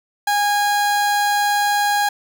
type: tone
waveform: 30% pulse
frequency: 821 Hz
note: G#5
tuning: 20 cents flat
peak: -13 dBFS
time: 0.27-2.09 s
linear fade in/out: 5 ms
effects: none